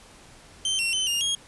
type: tone with pitch steps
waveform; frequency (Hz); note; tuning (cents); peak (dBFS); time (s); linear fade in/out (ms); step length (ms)
sawtooth; 3112 / 2728 / 3056 / 2822 / 3270; G7 / F7 / G7 / F7 / G#7; -13 / -41 / -45 / +17 / -28; -20; 0.65-1.35; 2; 140
effects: pink hiss -50 dBFS RMS until 1.47 s + resampled to 24000 Hz